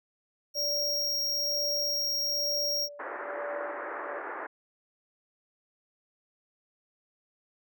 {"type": "tone", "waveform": "square", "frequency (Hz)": 5588, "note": "F8", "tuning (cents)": 0, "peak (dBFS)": -28, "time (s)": [0.54, 2.89], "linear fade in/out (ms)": 50}
{"type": "tone with tremolo", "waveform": "sine", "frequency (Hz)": 580, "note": "D5", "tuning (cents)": -22, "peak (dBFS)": -34, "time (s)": [0.55, 4.19], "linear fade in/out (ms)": 10, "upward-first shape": "sine", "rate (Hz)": 1.1, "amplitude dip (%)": 75}
{"type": "band-pass noise", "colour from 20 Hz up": "white", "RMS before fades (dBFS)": -38, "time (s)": [2.99, 4.47], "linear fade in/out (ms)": 10, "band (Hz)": [310, 1800], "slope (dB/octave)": 48}
{"effects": []}